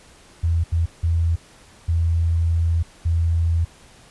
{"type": "tone bursts at uneven times", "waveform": "sine", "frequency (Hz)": 83.3, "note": "E2", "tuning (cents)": 19, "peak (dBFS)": -16, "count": 5, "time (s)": [[0.43, 0.64], [0.72, 0.86], [1.03, 1.36], [1.88, 2.83], [3.05, 3.65]], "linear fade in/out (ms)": 10, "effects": ["pink hiss -49 dBFS RMS until 4.1 s", "resampled to 24000 Hz"]}